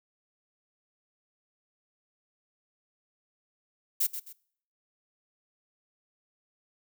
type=noise with echo; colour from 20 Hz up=violet; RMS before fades=-26 dBFS; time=4-4.07 s; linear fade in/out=10 ms; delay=130 ms; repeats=2; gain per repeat=-10 dB; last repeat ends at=4.33 s; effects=noise-tail reverb RT60 0.6 s tail -22 dB re dry